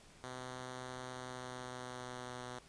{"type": "tone with pitch glide", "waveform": "5% pulse", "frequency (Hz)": [127.2, 124.65], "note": ["C3", "B2"], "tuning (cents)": [-48, 16], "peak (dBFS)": -33, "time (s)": [0.24, 2.59], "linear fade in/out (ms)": 0, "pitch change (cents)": -36, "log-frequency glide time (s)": [1.06, 2.4], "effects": ["pink hiss -61 dBFS RMS until 2.68 s", "resampled to 22050 Hz"]}